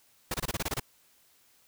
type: noise bursts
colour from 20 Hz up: pink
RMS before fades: -31 dBFS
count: 9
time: 0.31-0.798 s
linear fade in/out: 5 ms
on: 32 ms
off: 25 ms
effects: white hiss -64 dBFS RMS until 1.67 s